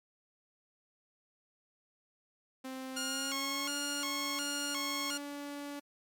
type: tone with pitch glide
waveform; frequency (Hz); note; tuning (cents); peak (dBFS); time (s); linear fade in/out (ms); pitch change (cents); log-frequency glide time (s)
sawtooth; 261.6 to 286.9; C4 to D4; 0 to -40; -36; 2.64-5.8; 10; +160; 2.99-3.7
type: tone with vibrato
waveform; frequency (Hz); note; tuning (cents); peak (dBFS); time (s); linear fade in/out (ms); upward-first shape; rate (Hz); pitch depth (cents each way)
10% pulse; 1244.5; D#6; 0; -26; 2.96-5.18; 10; square; 1.4; 230
effects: MP3 96 kbps